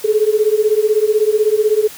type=beating tone pair; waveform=sine; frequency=419.8 / 435.8 Hz; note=G#4 / A4; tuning=+19 / -17 cents; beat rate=16 Hz; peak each=-14 dBFS; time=0.04-1.88 s; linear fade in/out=10 ms; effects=white hiss -35 dBFS RMS until 1.97 s